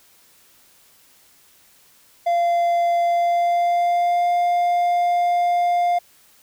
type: tone with pitch glide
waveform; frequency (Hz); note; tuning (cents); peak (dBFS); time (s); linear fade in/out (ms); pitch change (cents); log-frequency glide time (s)
triangle; 690 to 702.5; F5 to F5; -21 to +10; -14; 2.26-5.99; 10; +31; 3.02-4.3
effects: white hiss -54 dBFS RMS until 6.42 s